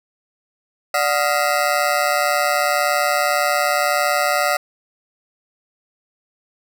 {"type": "ring-modulated tone", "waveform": "20% pulse", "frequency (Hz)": 659.3, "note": "E5", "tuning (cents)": 0, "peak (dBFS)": -8, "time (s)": [0.94, 4.57], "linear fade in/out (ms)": 5, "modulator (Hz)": 70.9, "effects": []}